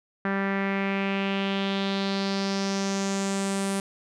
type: tone with low-pass filter sweep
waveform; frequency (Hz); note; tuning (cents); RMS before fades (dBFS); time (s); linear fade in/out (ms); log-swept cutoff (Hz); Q
sawtooth; 196; G3; 0; -27; 0.25-3.8; 2; 1700 to 9600; 3.3
effects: none